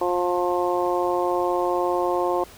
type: harmonic tone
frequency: 177.6 Hz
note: F3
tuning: 29 cents sharp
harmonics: 2 / 3 / 4 / 5 / 6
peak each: -24 / -26 / -27 / -28 / -29 dBFS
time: 0.01-2.44 s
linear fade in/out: 5 ms
effects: pink hiss -46 dBFS RMS until 2.57 s